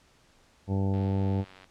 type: harmonic tone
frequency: 97.4 Hz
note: G2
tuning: 11 cents flat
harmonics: 1 / 2 / 3 / 4 / 5 / 6 / 7 / 8 / 9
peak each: -26 / -30 / -36 / -39 / -39 / -46 / -46 / -47 / -44 dBFS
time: 0.67-1.45 s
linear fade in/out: 50 ms
type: click train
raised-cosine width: 0.3 ms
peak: -34 dBFS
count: 67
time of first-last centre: 0.94-1.643 s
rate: 93.9 Hz
effects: pink hiss -62 dBFS RMS until 1.7 s + low-pass 8000 Hz 12 dB/octave